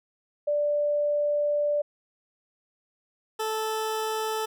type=tone pair in turn; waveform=sine / 20% pulse; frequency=587.3 / 437.8 Hz; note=D5 / A4; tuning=0 / -9 cents; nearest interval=perfect fourth; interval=509 cents; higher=first; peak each=-22 dBFS; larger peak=neither; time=0.47-1.82 / 3.39-4.46 s; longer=first; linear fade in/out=10 ms; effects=none